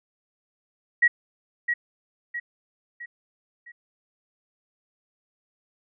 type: tone with echo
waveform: sine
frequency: 1912 Hz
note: A#6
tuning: 43 cents sharp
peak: -14 dBFS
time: 1.02-1.08 s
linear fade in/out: 10 ms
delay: 660 ms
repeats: 4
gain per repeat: -7 dB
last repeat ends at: 3.72 s
effects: none